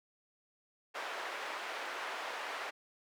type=band-pass noise; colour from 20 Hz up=white; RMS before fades=-41 dBFS; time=0.94-2.71 s; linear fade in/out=20 ms; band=490 to 1800 Hz; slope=12 dB/octave; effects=high-pass 300 Hz 12 dB/octave